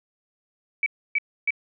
sine tone bursts, 2293 Hz, D7, 42 cents flat, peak -19 dBFS, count 3, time 0.83-1.506 s, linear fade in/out 2 ms, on 32 ms, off 290 ms, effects none

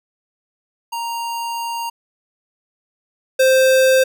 square tone pair in turn, 932.3 / 523.2 Hz, A#5 / C5, 0 / 0 cents, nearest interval minor seventh, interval 1000 cents, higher first, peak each -23 / -11 dBFS, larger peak second, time 0.92-1.9 / 3.39-4.04 s, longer first, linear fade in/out 10 ms, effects none

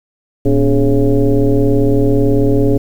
sine tone with frequency modulation, 152 Hz, D#3, 40 cents flat, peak -8 dBFS, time 0.45-2.78 s, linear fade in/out 10 ms, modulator 133 Hz, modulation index 2.5, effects 7-bit

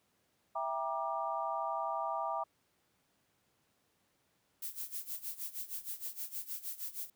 sine chord, E half-diminished seventh, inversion none, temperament just, 659.3 / 791.1 / 949.3 / 1186.7 Hz, E5 / G5 / Bb5 / D6, 0 / +16 / +31 / +18 cents, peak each -39 dBFS, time 0.55-2.44 s, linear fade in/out 10 ms
violet noise with tremolo, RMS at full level -39 dBFS, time 4.62-7.1 s, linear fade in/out 5 ms, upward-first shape sine, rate 6.4 Hz, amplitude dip 85%
effects pink hiss -75 dBFS RMS until 7.15 s + high-pass 100 Hz 12 dB/octave

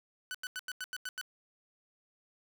sawtooth tone bursts, 1496 Hz, F#6, 19 cents sharp, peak -33 dBFS, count 8, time 0.31-1.213 s, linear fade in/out 0 ms, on 35 ms, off 89 ms, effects none

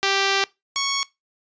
5% pulse tone pair in turn, 392 / 1108.7 Hz, G4 / C#6, 0 / 0 cents, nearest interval octave + tritone, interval 1800 cents, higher second, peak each -7 dBFS, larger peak neither, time 0.03-0.44 / 0.76-1.03 s, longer first, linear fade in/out 0 ms, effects noise-tail reverb RT60 0.2 s tail -21 dB re dry + resampled to 16000 Hz

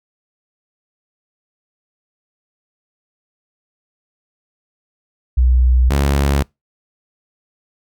sine / sawtooth tone pair in turn, 62.3 / 70 Hz, B1 / C#2, +16 / +18 cents, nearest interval major second, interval 202 cents, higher second, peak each -9 dBFS, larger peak neither, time 5.37-5.9 / 5.9-6.43 s, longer neither, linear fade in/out 10 ms, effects noise-tail reverb RT60 0.2 s tail -26 dB re dry

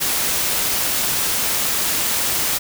white noise, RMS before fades -20 dBFS, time 0-2.59 s, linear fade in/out 20 ms, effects none

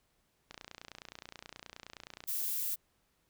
click train, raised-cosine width 0.2 ms, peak -28 dBFS, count 52, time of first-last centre 0.51-2.239 s, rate 29.5 Hz
violet noise, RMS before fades -35 dBFS, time 2.27-2.76 s, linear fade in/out 20 ms
effects pink hiss -75 dBFS RMS until 3.29 s

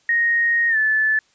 sine tone with pitch glide, 1867 to 1742 Hz, A#6 to A6, +2 to -18 cents, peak -15 dBFS, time 0.09-1.19 s, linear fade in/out 2 ms, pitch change -120 cents, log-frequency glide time 0.69-0.77 s, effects white hiss -60 dBFS RMS until 1.34 s + resampled to 16000 Hz

